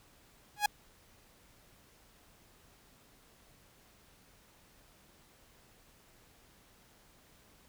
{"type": "tone with exponential growth", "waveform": "sawtooth", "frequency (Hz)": 830.6, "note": "G#5", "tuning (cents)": 0, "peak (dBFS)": -18, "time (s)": [0.56, 0.66], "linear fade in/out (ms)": 5, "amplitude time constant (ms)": 21, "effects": ["pink hiss -63 dBFS RMS until 7.68 s"]}